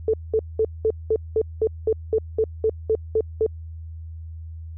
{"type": "tone bursts", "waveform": "sine", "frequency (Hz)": 440.1, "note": "A4", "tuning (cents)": 0, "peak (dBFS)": -16, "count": 14, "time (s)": [0.08, 3.464], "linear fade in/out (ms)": 2, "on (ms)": 56, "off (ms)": 200, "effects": ["added 81 Hz sine -33 dBFS peak until 4.77 s"]}